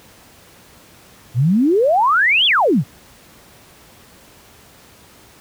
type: exponential two-way sweep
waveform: sine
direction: up then down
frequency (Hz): 110 to 3500 to 110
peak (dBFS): -11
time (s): 1.34-2.84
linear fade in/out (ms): 50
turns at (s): 2.46
effects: pink hiss -46 dBFS RMS until 5.4 s + high-pass 60 Hz 12 dB/octave